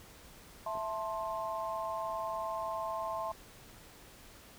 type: chord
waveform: sine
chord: A minor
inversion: second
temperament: just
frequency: 660 / 880 / 1056 Hz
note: E5 / A5 / C6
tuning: +2 / 0 / +16 cents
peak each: -38 / -40 / -38 dBFS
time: 0.66-3.32 s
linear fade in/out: 5 ms
type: clicks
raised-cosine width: 2 ms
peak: -38 dBFS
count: 2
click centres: 0.754 / 0.773 s
effects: pink hiss -55 dBFS RMS until 4.58 s